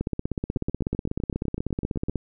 two click trains, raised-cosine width 3 ms, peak -13 / -17 dBFS, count 36 / 13, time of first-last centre 0.01-2.157 / 0.57-2.085 s, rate 16.3 / 7.92 Hz, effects none

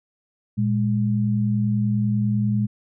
sine tone pair together, 116.21 / 206.4 Hz, A#2 / G#3, -5 / -10 cents, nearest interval minor seventh, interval 995 cents, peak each -21 dBFS, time 0.57-2.67 s, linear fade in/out 20 ms, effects none

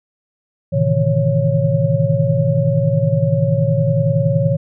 sine tone cluster, 112.7 / 132.2 / 152.5 / 163.2 / 553 Hz, A2 / C3 / D#3 / E3 / C#5, +42 / +18 / -34 / -17 / -4 cents, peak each -19 dBFS, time 0.72-4.57 s, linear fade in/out 20 ms, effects none

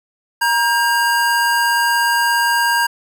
square tone pair together, 944.2 / 1606 Hz, A#5 / G6, +22 / +41 cents, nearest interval major sixth, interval 919 cents, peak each -17 dBFS, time 0.41-2.87 s, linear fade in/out 10 ms, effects none

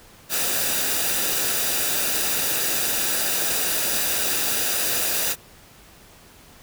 white noise with comb filter, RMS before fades -23 dBFS, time 0.29-5.36 s, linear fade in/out 50 ms, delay 0.93 ms, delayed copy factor -0.5, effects pink hiss -49 dBFS RMS until 6.62 s

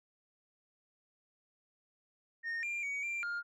sine tone with pitch steps, 1841 / 2388 / 2252 / 2369 / 1410 Hz, A#6 / D7 / C#7 / D7 / F6, -22 / +28 / +27 / +14 / +16 cents, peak -32 dBFS, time 2.43-3.43 s, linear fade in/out 50 ms, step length 200 ms, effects tanh soft clip ceiling -34 dBFS

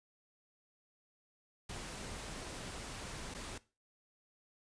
pink noise with dropouts, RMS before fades -45 dBFS, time 1.69-3.58 s, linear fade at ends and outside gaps 5 ms, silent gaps 3.341-3.347 s, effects noise-tail reverb RT60 0.3 s tail -18 dB re dry + resampled to 22050 Hz

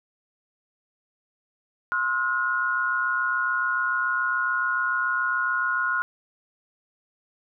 sine tone cluster, 1056 / 1309 / 1436 Hz, C6 / E6 / F6, +16 / -13 / +48 cents, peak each -29 / -32 / -23 dBFS, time 1.92-6.02 s, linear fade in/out 0 ms, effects none

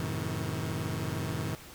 sawtooth chord, F# diminished seventh, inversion none, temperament just, 92.5 / 111 / 133.2 / 159.84 Hz, F#2 / A2 / C3 / Eb3, 0 / +16 / +31 / +47 cents, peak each -34 / -33 / -34 / -32 dBFS, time 0-1.55 s, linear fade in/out 0 ms, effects pink hiss -49 dBFS RMS until 1.74 s

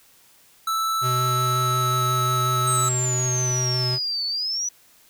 square tone with pitch glide, 1318.5 to 1302.6 Hz, E6 to E6, 0 to -21 cents, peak -22 dBFS, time 0.67-2.89 s, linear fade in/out 5 ms, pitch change -21 cents, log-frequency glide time 1.2-2.06 s
square tone with vibrato, 125.8 Hz, B2, 32 cents sharp, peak -24 dBFS, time 1.01-3.99 s, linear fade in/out 50 ms, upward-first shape square, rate 5.5 Hz, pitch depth 8 cents each way
sine exponential two-way sweep, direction down then up, 8372 to 4435 to 5970 Hz, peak -23 dBFS, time 2.67-4.69 s, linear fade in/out 5 ms, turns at 4.26 s
effects white hiss -55 dBFS RMS until 5.09 s

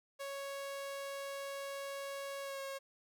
sawtooth tone with pitch glide, 554.4 to 545.5 Hz, C#5 to C#5, 0 to -28 cents, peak -37 dBFS, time 0.19-2.79 s, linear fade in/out 20 ms, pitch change -28 cents, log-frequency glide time 2.42-2.6 s, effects none

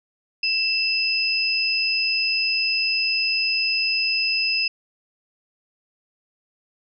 sine tone pair together, 2662 / 5060 Hz, E7 / D#8, +16 / +28 cents, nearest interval major seventh, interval 1112 cents, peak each -22 dBFS, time 0.43-4.68 s, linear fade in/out 5 ms, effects none

